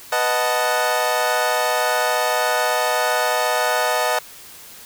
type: chord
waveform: 25% pulse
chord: B dominant seventh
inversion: none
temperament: equal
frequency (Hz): 493.9 / 622.3 / 740 / 880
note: B4 / D#5 / F#5 / A5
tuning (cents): 0 / 0 / 0 / 0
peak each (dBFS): -21 / -18 / -20 / -20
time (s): 0.12-4.19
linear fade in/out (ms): 5
effects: white hiss -41 dBFS RMS until 4.85 s